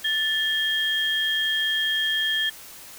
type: tone pair together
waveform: sine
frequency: 1757 / 3232 Hz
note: A6 / G#7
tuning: -3 / -48 cents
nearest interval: major seventh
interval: 1055 cents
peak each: -25 / -23 dBFS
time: 0.04-2.5 s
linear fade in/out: 10 ms
effects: white hiss -43 dBFS RMS until 2.98 s